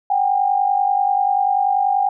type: tone pair together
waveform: sine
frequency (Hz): 752.7 / 803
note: F#5 / G5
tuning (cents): +29 / +41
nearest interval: minor second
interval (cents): 112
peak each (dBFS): -19 / -16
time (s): 0.1-2.09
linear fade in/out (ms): 5
effects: none